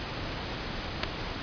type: clicks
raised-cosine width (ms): 0.2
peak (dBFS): -9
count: 2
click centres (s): 1.034 / 1.037
effects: pink hiss -35 dBFS RMS until 1.42 s + resampled to 11025 Hz